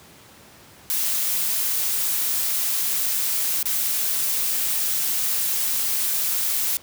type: noise with dropouts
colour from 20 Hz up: blue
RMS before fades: -23 dBFS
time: 0.9-6.77 s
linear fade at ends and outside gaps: 0 ms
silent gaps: 3.628-3.656 s
effects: pink hiss -48 dBFS RMS until 6.82 s + high-pass 80 Hz 12 dB/octave